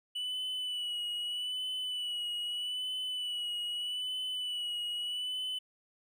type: tone with vibrato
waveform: triangle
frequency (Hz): 2959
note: F#7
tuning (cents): -1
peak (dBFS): -32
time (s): 0.15-5.59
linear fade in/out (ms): 10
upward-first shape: sine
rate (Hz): 0.8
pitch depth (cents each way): 36
effects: none